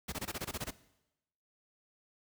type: noise bursts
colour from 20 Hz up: pink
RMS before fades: -37 dBFS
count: 10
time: 0.08-0.709 s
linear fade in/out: 10 ms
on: 44 ms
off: 21 ms
effects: noise-tail reverb RT60 0.9 s tail -18 dB re dry + high-pass 60 Hz 12 dB/octave